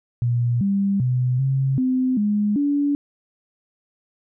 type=tone with pitch steps; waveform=sine; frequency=120 / 198 / 125.8 / 134.5 / 256.7 / 207.7 / 286.8 Hz; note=B2 / G3 / B2 / C3 / C4 / G#3 / D4; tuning=-49 / +18 / +32 / +48 / -33 / 0 / -41 cents; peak=-17 dBFS; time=0.22-2.95 s; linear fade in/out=0 ms; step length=390 ms; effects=none